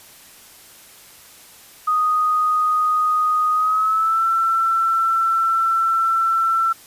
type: tone with pitch glide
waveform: sine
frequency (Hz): 1244 to 1341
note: D#6 to E6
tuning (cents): -1 to +29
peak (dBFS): -15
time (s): 1.87-6.73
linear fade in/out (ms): 10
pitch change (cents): +130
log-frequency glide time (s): 3.53-4.25
effects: white hiss -45 dBFS RMS until 6.86 s + resampled to 32000 Hz